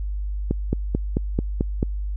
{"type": "click train", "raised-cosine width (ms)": 3, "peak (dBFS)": -8, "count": 7, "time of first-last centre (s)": [0.51, 1.829], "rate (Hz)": 4.55, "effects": ["added 50 Hz sine -24 dBFS peak until 2.16 s"]}